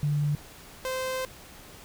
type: tone pair in turn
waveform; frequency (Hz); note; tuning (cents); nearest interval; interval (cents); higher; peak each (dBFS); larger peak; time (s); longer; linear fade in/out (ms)
sine / sawtooth; 146.83 / 518.6; D3 / C5; 0 / -15; octave + minor seventh; 2185; second; -23 / -25; first; 0.03-0.35 / 0.85-1.25; second; 0
effects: pink hiss -48 dBFS RMS until 1.84 s